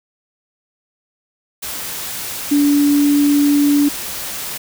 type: tone in noise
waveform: sine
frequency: 288.4 Hz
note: D4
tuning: 31 cents flat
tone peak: -10 dBFS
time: 2.51-3.89 s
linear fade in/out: 10 ms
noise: white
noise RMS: -26 dBFS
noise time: 1.62-4.58 s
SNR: +13 dB
effects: none